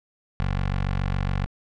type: tone with notch filter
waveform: 15% pulse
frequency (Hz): 47.14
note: F#1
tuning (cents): +33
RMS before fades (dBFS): -25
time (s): 0.4-1.46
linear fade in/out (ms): 0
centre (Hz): 370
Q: 0.82
effects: low-pass 3000 Hz 12 dB/octave

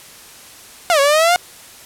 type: exponential two-way sweep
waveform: sawtooth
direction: down then up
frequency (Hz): 731 to 547 to 725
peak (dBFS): -7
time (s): 0.9-1.36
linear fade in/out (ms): 0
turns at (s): 1
effects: white hiss -40 dBFS RMS until 1.85 s + low-pass 12000 Hz 12 dB/octave

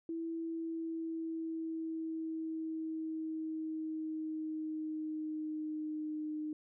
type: tone with pitch glide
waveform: sine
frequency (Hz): 329.6 to 305.8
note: E4 to D#4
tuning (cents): 0 to -30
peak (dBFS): -36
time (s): 0.09-6.53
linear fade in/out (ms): 2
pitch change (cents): -130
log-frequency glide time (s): 0.27-6.35
effects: none

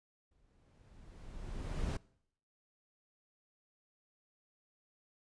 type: noise with exponential growth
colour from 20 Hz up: brown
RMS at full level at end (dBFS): -33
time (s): 0.31-1.97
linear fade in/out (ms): 5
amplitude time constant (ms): 360
effects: noise-tail reverb RT60 0.7 s tail -23 dB re dry + resampled to 22050 Hz

